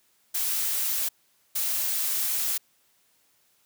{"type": "noise bursts at uneven times", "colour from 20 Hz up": "blue", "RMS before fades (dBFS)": -27, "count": 2, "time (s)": [[0.34, 1.09], [1.55, 2.58]], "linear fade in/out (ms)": 10, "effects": ["white hiss -66 dBFS RMS until 3.65 s", "high-pass 80 Hz 12 dB/octave"]}